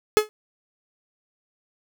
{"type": "tone with exponential decay", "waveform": "45% pulse", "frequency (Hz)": 426.2, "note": "G#4", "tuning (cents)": 45, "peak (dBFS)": -9, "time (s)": [0.17, 0.29], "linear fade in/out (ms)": 0, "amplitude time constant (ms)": 24, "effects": []}